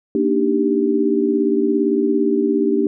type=chord; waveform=sine; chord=Eb major seventh; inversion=second; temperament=equal; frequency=233.1 / 293.7 / 311.1 / 392 Hz; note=Bb3 / D4 / Eb4 / G4; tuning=0 / 0 / 0 / 0 cents; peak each=-21 / -19 / -23 / -18 dBFS; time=0.15-2.87 s; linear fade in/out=2 ms; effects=none